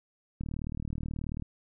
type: click train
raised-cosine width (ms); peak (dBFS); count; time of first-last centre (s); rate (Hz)
5; -23; 40; 0.41-1.423; 38.5
effects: none